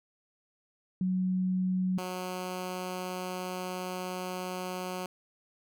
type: tone pair in turn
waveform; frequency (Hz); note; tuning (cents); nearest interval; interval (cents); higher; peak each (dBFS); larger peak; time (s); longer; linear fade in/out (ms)
sine / 10% pulse; 185 / 182.98; F#3 / F#3; 0 / -19; unison; 19; first; -26; neither; 1.01-1.98 / 1.98-5.06; second; 2
effects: none